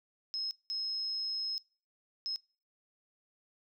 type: tone bursts at uneven times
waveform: sine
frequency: 5160 Hz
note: E8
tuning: 38 cents flat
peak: -33 dBFS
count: 3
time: 0.34-0.51 / 0.7-1.58 / 2.26-2.36 s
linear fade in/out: 0 ms
effects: noise-tail reverb RT60 0.4 s tail -25 dB re dry